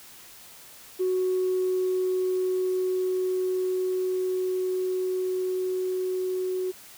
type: tone with level ramp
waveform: sine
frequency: 370 Hz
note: F#4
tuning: in tune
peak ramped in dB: -21 to -25 dBFS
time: 0.99-6.72 s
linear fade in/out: 20 ms
effects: tanh soft clip ceiling -18 dBFS + white hiss -48 dBFS RMS until 6.97 s